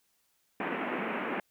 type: band-pass noise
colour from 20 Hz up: pink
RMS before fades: -34 dBFS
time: 0.6-1.4 s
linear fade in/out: 2 ms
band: 190 to 2600 Hz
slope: 48 dB/octave
effects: white hiss -73 dBFS RMS until 1.5 s